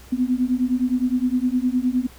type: beating tone pair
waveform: sine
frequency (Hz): 246.9 / 256.6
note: B3 / C4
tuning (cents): 0 / -34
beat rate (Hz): 9.7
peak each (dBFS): -21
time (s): 0.12-2.07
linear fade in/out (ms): 10
effects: added 63 Hz sine -45 dBFS peak until 2.18 s + pink hiss -48 dBFS RMS until 2.18 s